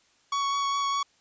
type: tone with vibrato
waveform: 45% pulse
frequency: 1118 Hz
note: C#6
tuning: 14 cents sharp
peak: -25 dBFS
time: 0.32-1.03 s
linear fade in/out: 5 ms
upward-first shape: sine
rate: 4.9 Hz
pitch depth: 10 cents each way
effects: white hiss -64 dBFS RMS until 1.2 s + resampled to 16000 Hz